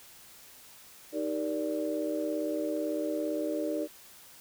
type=chord; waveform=sine; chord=Eb major seventh; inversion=none; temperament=just; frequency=311.1 / 388.9 / 466.7 / 583.4 Hz; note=Eb4 / G4 / Bb4 / D5; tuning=0 / -14 / +2 / -12 cents; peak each=-32 / -38 / -37 / -33 dBFS; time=1.12-3.88 s; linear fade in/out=50 ms; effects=tanh soft clip ceiling -19 dBFS + white hiss -53 dBFS RMS until 4.4 s